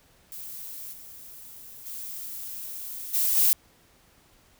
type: noise with level steps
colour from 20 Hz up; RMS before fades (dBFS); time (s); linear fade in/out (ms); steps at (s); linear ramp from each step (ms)
violet; -39 / -45 / -37 / -24 / -20; 0.32-3.53; 0; 0.92 / 1.85 / 3.13 / 3.36; 20
effects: pink hiss -60 dBFS RMS until 4.59 s